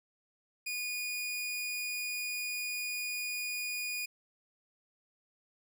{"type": "tone", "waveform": "sawtooth", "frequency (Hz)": 2455, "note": "D#7", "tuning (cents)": -24, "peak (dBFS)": -31, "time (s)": [0.66, 4.06], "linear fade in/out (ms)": 10, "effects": []}